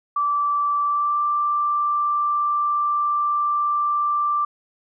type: tone with pitch glide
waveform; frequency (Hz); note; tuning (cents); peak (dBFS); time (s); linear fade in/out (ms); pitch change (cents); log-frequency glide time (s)
sine; 1163 to 1177.2; D6 to D6; -17 to +4; -18; 0.16-4.45; 5; +21; 0.84-1.2
effects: none